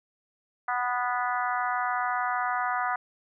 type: harmonic tone with a mistuned harmonic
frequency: 246.9 Hz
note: B3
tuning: in tune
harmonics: 3 / 4 / 5 / 6 / 7 / 8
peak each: -30 / -32 / -31 / -33 / -38 / -39 dBFS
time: 0.68-2.96 s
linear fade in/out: 5 ms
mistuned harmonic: 6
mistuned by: -16 cents
effects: none